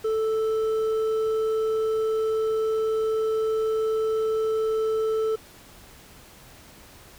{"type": "tone with hard clipping", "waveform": "triangle", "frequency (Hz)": 439.8, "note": "A4", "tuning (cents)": -1, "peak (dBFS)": -23, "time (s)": [0.04, 5.36], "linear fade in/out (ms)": 10, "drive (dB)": 8, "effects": ["pink hiss -49 dBFS RMS until 7.18 s"]}